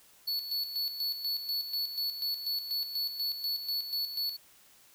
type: tone with tremolo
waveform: square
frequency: 4427 Hz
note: C#8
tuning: 3 cents flat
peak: -30 dBFS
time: 0.27-4.37 s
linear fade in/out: 10 ms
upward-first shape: square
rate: 4.1 Hz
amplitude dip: 60%
effects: white hiss -60 dBFS RMS until 4.94 s